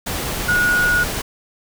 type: tone in noise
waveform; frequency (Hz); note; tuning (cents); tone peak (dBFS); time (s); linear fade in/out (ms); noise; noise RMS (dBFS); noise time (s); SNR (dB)
sine; 1450; F#6; -35; -14; 0.48-1.04; 10; pink; -24; 0.06-1.22; +7
effects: none